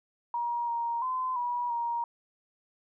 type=tone with pitch steps; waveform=sine; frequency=949 / 937 / 1025 / 968 / 941 Hz; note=A#5 / A#5 / C6 / B5 / A#5; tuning=+31 / +9 / -36 / -35 / +16 cents; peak=-28 dBFS; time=0.34-2.04 s; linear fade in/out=2 ms; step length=340 ms; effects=none